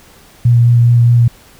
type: tone with vibrato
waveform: sine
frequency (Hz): 119.2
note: A#2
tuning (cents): +39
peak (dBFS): -5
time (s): 0.45-1.28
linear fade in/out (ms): 5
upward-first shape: sine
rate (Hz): 4.8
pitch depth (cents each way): 12
effects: pink hiss -43 dBFS RMS until 1.59 s